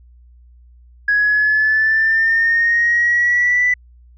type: linear sweep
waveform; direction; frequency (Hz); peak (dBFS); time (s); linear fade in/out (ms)
sine; up; 1661.2 to 1989; -11; 1.08-3.74; 5
effects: tanh soft clip ceiling -7 dBFS + added 60 Hz sine -43 dBFS peak until 4.17 s